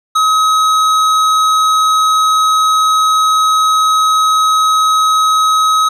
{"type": "tone with hard clipping", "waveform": "triangle", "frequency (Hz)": 1273, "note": "D#6", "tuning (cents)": 39, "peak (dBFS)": -10, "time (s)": [0.15, 5.89], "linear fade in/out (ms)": 10, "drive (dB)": 16, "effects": []}